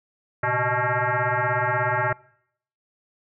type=tone with frequency modulation; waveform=sine; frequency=380.3 Hz; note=F#4; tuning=48 cents sharp; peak=-20 dBFS; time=0.43-2.13 s; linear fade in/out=5 ms; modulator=248 Hz; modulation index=6.2; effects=noise-tail reverb RT60 0.7 s tail -24 dB re dry